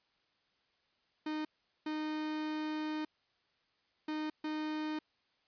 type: tone bursts at uneven times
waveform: 45% pulse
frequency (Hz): 307.9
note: D#4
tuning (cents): -18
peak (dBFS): -35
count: 4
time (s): 1.26-1.45 / 1.86-3.05 / 4.08-4.3 / 4.44-4.99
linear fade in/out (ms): 5
effects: white hiss -75 dBFS RMS until 5.47 s + resampled to 11025 Hz